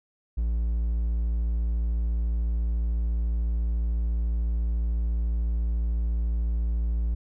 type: tone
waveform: triangle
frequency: 57 Hz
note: A#1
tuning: 38 cents flat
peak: -21 dBFS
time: 0.37-7.15 s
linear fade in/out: 10 ms
effects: none